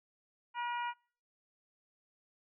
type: harmonic tone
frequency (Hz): 480.1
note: B4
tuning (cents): -49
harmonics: 2 / 3 / 4 / 5 / 6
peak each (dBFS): -35 / -43 / -47 / -47 / -49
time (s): 0.54-0.94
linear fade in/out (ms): 50
effects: noise-tail reverb RT60 0.5 s tail -26 dB re dry